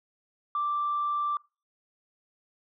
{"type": "tone", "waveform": "sine", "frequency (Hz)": 1174.7, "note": "D6", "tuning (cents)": 0, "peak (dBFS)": -25, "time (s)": [0.55, 1.37], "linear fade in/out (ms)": 2, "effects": ["noise-tail reverb RT60 0.3 s tail -24 dB re dry", "tanh soft clip ceiling -21 dBFS"]}